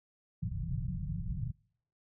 white low-pass noise, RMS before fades -36 dBFS, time 0.42-1.52 s, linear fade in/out 10 ms, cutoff 180 Hz, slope 96 dB/octave, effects noise-tail reverb RT60 0.6 s tail -25 dB re dry

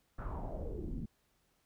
brown noise with low-pass filter sweep, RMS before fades -40 dBFS, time 0.18-1.06 s, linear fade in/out 10 ms, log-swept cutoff 1400 to 210 Hz, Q 4.5, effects pink hiss -75 dBFS RMS until 1.65 s

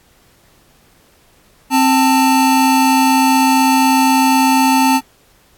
square tone pair together, 264 / 888 Hz, C4 / A5, +16 / +16 cents, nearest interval octave + major sixth, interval 2100 cents, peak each -13 dBFS, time 1.7-5.01 s, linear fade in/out 50 ms, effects pink hiss -52 dBFS RMS until 5.57 s + AAC 64 kbps

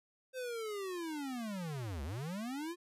square linear two-way sweep, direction down then up, 523.3 to 65.5 to 357.8 Hz, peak -39 dBFS, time 0.33-2.76 s, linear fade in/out 50 ms, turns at 2.03 s, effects resampled to 32000 Hz

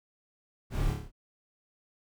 brown noise with echo, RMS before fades -31 dBFS, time 0.7-0.95 s, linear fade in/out 50 ms, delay 28 ms, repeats 6, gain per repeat -3 dB, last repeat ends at 1.118 s, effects none

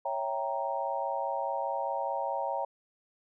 sine chord, C# diminished seventh, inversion none, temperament equal, 554.4 / 659.3 / 784 / 932.3 Hz, C#5 / E5 / G5 / Bb5, 0 / 0 / 0 / 0 cents, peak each -35 / -37 / -35 / -34 dBFS, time 0.05-2.65 s, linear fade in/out 5 ms, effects none

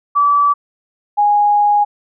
sine tone pair in turn, 1153 / 826.3 Hz, D6 / G#5, -32 / -9 cents, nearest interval tritone, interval 577 cents, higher first, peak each -9 dBFS, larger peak neither, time 0.15-0.54 / 1.17-1.85 s, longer second, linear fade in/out 20 ms, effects none

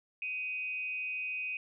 sine tone with amplitude modulation, 2507 Hz, D#7, 12 cents sharp, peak -31 dBFS, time 0.22-1.57 s, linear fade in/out 2 ms, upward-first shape sine, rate 233 Hz, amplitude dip 60%, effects none

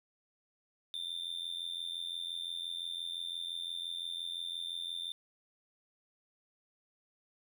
triangle tone with amplitude modulation, 3572 Hz, A7, 25 cents sharp, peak -32 dBFS, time 0.94-5.12 s, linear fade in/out 0 ms, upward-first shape sine, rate 85.8 Hz, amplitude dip 85%, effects none

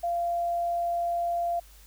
sine tone, 690 Hz, F5, 21 cents flat, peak -25 dBFS, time 0.03-1.6 s, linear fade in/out 10 ms, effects added 50 Hz sine -51 dBFS peak until 1.86 s + white hiss -56 dBFS RMS until 1.86 s

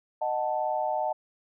sine chord, D# diminished, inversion none, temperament equal with one note detuned, 618 / 740 / 880 Hz, D#5 / F#5 / A5, -12 / 0 / 0 cents, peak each -30 dBFS, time 0.21-1.13 s, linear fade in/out 10 ms, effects none

